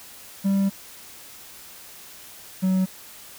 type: tone pair in turn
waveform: triangle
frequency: 196 / 187.41 Hz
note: G3 / F#3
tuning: 0 / +22 cents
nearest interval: minor second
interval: 78 cents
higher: first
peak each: -16 dBFS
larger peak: neither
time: 0.44-0.7 / 2.62-2.86 s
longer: first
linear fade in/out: 20 ms
effects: white hiss -44 dBFS RMS until 3.38 s